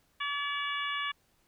harmonic tone, 572 Hz, D5, 46 cents flat, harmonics 2 / 3 / 4 / 5 / 6, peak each -35 / -37 / -38 / -39 / -40 dBFS, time 0.2-1.12 s, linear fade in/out 10 ms, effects pink hiss -70 dBFS RMS until 1.47 s

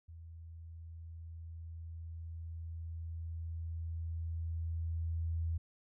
sine tone with level ramp, 82.41 Hz, E2, in tune, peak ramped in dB -48 to -32 dBFS, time 0.08-5.58 s, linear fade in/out 10 ms, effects none

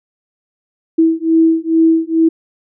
sine beating tone pair, 324.3 / 326.6 Hz, E4 / E4, -28 / -16 cents, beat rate 2.3 Hz, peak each -12 dBFS, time 0.98-2.29 s, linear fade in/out 10 ms, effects none

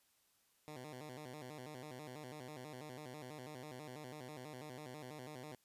10% pulse tone with vibrato, 138.59 Hz, C#3, in tune, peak -40 dBFS, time 0.68-5.55 s, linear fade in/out 0 ms, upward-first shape square, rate 6.1 Hz, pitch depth 160 cents each way, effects white hiss -75 dBFS RMS until 5.64 s + resampled to 32000 Hz

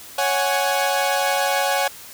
sawtooth chord, C# suspended fourth, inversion none, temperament equal with one note detuned, 556 / 740 / 830.6 Hz, C#5 / F#5 / G#5, +5 / 0 / 0 cents, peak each -19 dBFS, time 0.18-1.88 s, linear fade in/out 5 ms, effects white hiss -40 dBFS RMS until 2.13 s

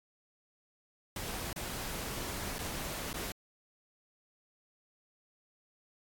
pink noise with dropouts, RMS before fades -39 dBFS, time 1.16-3.32 s, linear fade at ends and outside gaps 2 ms, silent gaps 1.53-1.561 / 2.584-2.589 / 3.131-3.141 s, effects AAC 64 kbps

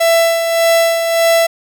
45% pulse tone with tremolo, 666 Hz, E5, 18 cents sharp, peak -8 dBFS, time 0-1.47 s, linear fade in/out 10 ms, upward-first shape sine, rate 1.7 Hz, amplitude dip 50%, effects none

